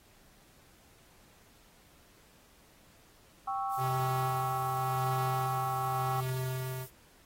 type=chord; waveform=sine; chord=C# diminished; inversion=second; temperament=equal; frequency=784 / 1108.7 / 1318.5 Hz; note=G5 / C#6 / E6; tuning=0 / 0 / 0 cents; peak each=-33 / -36 / -39 dBFS; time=3.47-6.21 s; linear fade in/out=10 ms
type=noise; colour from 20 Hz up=violet; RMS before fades=-47 dBFS; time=3.69-6.91 s; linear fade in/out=50 ms
type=tone with tremolo; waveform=square; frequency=129.3 Hz; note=C3; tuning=20 cents flat; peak=-32 dBFS; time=3.77-6.87 s; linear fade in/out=50 ms; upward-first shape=sine; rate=0.88 Hz; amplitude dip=50%
effects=pink hiss -62 dBFS RMS until 7.25 s + AAC 48 kbps

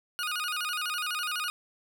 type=tone with vibrato; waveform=20% pulse; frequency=1336 Hz; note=E6; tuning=23 cents sharp; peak=-25 dBFS; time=0.19-1.5 s; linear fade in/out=0 ms; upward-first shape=square; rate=12 Hz; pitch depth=130 cents each way; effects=none

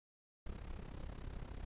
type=noise with amplitude modulation; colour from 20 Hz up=brown; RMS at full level=-43 dBFS; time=0.46-1.65 s; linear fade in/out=5 ms; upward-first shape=sine; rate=33.4 Hz; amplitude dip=80%; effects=resampled to 8000 Hz

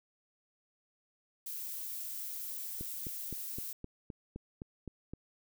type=noise; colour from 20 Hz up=violet; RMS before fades=-41 dBFS; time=1.46-3.73 s; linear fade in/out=5 ms
type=click train; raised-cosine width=3 ms; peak=-29 dBFS; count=10; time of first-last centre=2.81-5.136 s; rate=3.87 Hz
effects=none

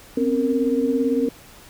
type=tone cluster; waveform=sine; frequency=254.4 / 272.2 / 463.2 Hz; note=C4 / C#4 / A#4; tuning=-48 / -31 / -11 cents; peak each=-22 dBFS; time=0.17-1.29 s; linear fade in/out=5 ms; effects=pink hiss -46 dBFS RMS until 1.69 s

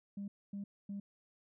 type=tone bursts; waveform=sine; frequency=200.3 Hz; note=G3; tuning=38 cents sharp; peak=-38 dBFS; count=3; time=0.17-1 s; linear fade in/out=5 ms; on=110 ms; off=250 ms; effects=tanh soft clip ceiling -36 dBFS

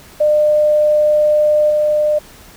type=tone with level steps; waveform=sine; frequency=602 Hz; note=D5; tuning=43 cents sharp; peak=-9 / -11 dBFS; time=0.2-2.19 s; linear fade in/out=10 ms; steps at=1.7 s; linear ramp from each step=2 ms; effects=pink hiss -41 dBFS RMS until 2.56 s

